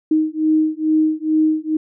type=beating tone pair; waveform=sine; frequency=311.1 / 313.4 Hz; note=D#4 / D#4; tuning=0 / +13 cents; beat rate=2.3 Hz; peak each=-17 dBFS; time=0.11-1.77 s; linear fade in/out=5 ms; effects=none